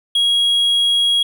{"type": "tone", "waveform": "triangle", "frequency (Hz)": 3300, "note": "G#7", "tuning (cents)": -12, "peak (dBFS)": -11, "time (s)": [0.15, 1.23], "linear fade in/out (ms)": 5, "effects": []}